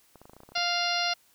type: clicks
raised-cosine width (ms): 1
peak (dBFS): -35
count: 11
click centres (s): 0.157 / 0.216 / 0.255 / 0.296 / 0.334 / 0.366 / 0.404 / 0.434 / 0.49 / 0.52 / 0.577
type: harmonic tone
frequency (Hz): 698.5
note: F5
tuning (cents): 0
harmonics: 1 / 2 / 3 / 4 / 5 / 6 / 7 / 8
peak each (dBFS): -31 / -33 / -35 / -33 / -37 / -32 / -34 / -37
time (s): 0.55-1.14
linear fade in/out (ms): 10
effects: white hiss -63 dBFS RMS until 1.34 s